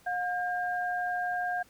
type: tone pair together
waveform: sine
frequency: 718 / 1606.3 Hz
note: F5 / G6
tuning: +48 / +42 cents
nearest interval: octave + major second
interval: 1394 cents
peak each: -30 / -33 dBFS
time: 0.06-1.63 s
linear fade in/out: 10 ms
effects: pink hiss -60 dBFS RMS until 1.69 s